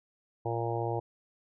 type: harmonic tone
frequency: 116.54 Hz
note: A#2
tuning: in tune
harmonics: 1 / 3 / 4 / 5 / 6 / 7 / 8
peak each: -34 / -36 / -36 / -40 / -39 / -37 / -42 dBFS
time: 0.45-1 s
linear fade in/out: 10 ms
effects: none